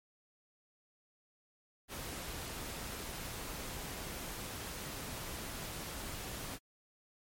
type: noise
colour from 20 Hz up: pink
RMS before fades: -43 dBFS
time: 1.88-6.59 s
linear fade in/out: 50 ms
effects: MP3 64 kbps